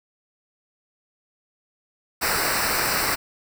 pink noise with comb filter, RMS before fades -23 dBFS, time 2.21-3.16 s, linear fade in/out 20 ms, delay 0.3 ms, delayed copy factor -0.8, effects none

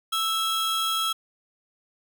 45% pulse tone pair together, 1318.5 / 3273 Hz, E6 / G#7, 0 / -26 cents, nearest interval octave + major third, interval 1574 cents, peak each -26 dBFS, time 0.12-1.13 s, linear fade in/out 10 ms, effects none

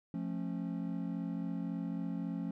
triangle chord, F augmented, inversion none, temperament just, 174.61 / 218.3 / 272.8 Hz, F3 / A3 / C#4, 0 / -13 / -28 cents, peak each -36 / -39 / -38 dBFS, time 0.14-2.51 s, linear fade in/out 2 ms, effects none

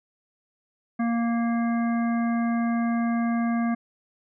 harmonic tone, 233.1 Hz, A#3, in tune, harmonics 1 / 3 / 5 / 7 / 9, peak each -22 / -32 / -36 / -39 / -41 dBFS, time 0.99-3.75 s, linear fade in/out 10 ms, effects none

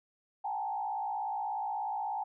sine tone with frequency modulation, 830 Hz, G#5, 1 cent flat, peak -32 dBFS, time 0.44-2.24 s, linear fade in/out 10 ms, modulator 56.6 Hz, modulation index 1.2, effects none

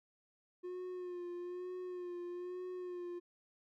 triangle tone with vibrato, 358.1 Hz, F4, 43 cents sharp, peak -39 dBFS, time 0.63-3.2 s, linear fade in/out 20 ms, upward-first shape sine, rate 1.1 Hz, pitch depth 35 cents each way, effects none

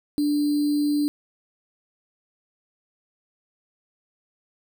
sine tone with sample-and-hold, 293.7 Hz, D4, in tune, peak -19 dBFS, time 0.18-1.08 s, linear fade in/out 0 ms, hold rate 4410 Hz, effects none

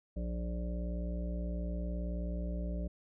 harmonic tone, 59.2 Hz, A#1, 27 cents sharp, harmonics 1 / 3 / 5 / 7 / 9 / 10, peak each -35 / -40 / -48 / -53 / -52 / -47 dBFS, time 0.16-2.88 s, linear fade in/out 10 ms, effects none

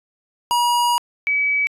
square / sine tone pair in turn, 960 / 2283 Hz, B5 / D7, -49 / -50 cents, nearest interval octave + minor third, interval 1499 cents, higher second, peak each -16 dBFS, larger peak neither, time 0.51-0.98 / 1.27-1.67 s, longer first, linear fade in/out 0 ms, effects resampled to 32000 Hz

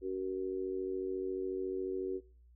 harmonic tone, 94.1 Hz, F#2, 30 cents sharp, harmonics 3 / 4 / 5, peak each -43 / -35 / -43 dBFS, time 0.01-2.21 s, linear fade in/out 50 ms, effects noise-tail reverb RT60 0.5 s tail -24 dB re dry + added 60 Hz sine -58 dBFS peak until 2.55 s

